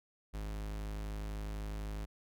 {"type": "tone", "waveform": "45% pulse", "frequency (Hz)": 52, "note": "G#1", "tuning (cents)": 3, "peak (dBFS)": -38, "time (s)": [0.33, 2.06], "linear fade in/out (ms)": 20, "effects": []}